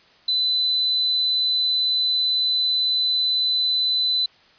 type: tone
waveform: sine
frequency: 4011 Hz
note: B7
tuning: 26 cents sharp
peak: -18 dBFS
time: 0.28-4.26 s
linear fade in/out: 5 ms
effects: white hiss -54 dBFS RMS until 4.58 s + resampled to 11025 Hz

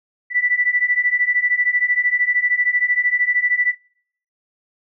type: beating tone pair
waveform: sine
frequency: 1963 / 1976 Hz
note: B6 / B6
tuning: -11 / 0 cents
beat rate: 13 Hz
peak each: -19 / -18 dBFS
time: 0.3-3.75 s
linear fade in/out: 50 ms
effects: noise-tail reverb RT60 0.6 s tail -23 dB re dry

